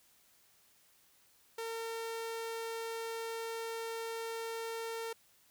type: tone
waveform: sawtooth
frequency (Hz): 455.2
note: A#4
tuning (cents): -41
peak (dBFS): -34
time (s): 1.58-5.13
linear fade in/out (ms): 5
effects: white hiss -67 dBFS RMS until 5.5 s